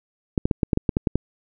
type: clicks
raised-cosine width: 3 ms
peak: -6 dBFS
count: 10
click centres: 0.378 / 0.455 / 0.512 / 0.632 / 0.732 / 0.774 / 0.892 / 0.969 / 1.072 / 1.156 s
effects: none